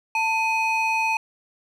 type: ring-modulated tone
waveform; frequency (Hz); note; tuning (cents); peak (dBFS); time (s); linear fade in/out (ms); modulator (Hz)
triangle; 1700; G#6; +40; -15; 0.15-1.17; 2; 808
effects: none